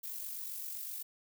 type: noise with amplitude modulation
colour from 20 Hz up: violet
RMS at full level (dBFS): -40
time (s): 0.03-1.03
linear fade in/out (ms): 10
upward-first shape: sine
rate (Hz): 47.7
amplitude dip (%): 40
effects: none